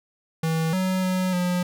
square tone with pitch steps, 161.6 / 186.6 / 185.1 / 178.9 Hz, E3 / F#3 / F#3 / F3, -34 / +15 / +1 / +42 cents, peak -22 dBFS, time 0.43-1.63 s, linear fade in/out 5 ms, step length 300 ms, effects none

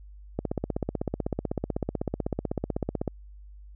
click train, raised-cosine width 2 ms, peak -14 dBFS, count 44, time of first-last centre 0.39-3.078 s, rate 16 Hz, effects added 50 Hz sine -44 dBFS peak until 3.75 s

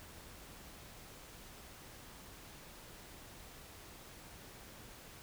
silence, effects pink hiss -54 dBFS RMS until 5.22 s

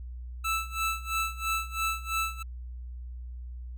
25% pulse tone with tremolo, 1318.5 Hz, E6, in tune, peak -22 dBFS, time 0.44-2.43 s, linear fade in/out 10 ms, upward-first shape sine, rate 3 Hz, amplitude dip 90%, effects added 61 Hz sine -37 dBFS peak until 3.77 s

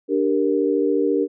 sine chord, G minor, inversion second, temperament equal, 293.7 / 392 / 466.2 Hz, D4 / G4 / Bb4, 0 / 0 / 0 cents, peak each -21 dBFS, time 0.08-1.28 s, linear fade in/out 50 ms, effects none

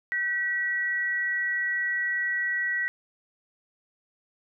sine tone pair together, 1535 / 1929.6 Hz, G6 / B6, -37 / -41 cents, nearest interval major third, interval 396 cents, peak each -34 / -25 dBFS, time 0.12-2.88 s, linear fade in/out 0 ms, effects none

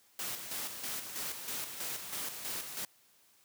white noise with tremolo, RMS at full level -38 dBFS, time 0.19-2.85 s, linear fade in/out 2 ms, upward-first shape square, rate 3.1 Hz, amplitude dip 50%, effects white hiss -66 dBFS RMS until 3.44 s + high-pass 100 Hz 12 dB/octave

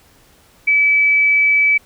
sine tone, 2298 Hz, D7, 38 cents flat, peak -10 dBFS, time 0.67-1.78 s, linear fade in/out 10 ms, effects pink hiss -51 dBFS RMS until 1.85 s

